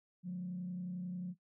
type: tone with frequency modulation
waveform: sine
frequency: 180 Hz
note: F#3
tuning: 47 cents flat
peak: -37 dBFS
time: 0.23-1.35 s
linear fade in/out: 50 ms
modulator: 31.2 Hz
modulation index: 0.37
effects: noise-tail reverb RT60 0.1 s tail -19 dB re dry + tanh soft clip ceiling -33 dBFS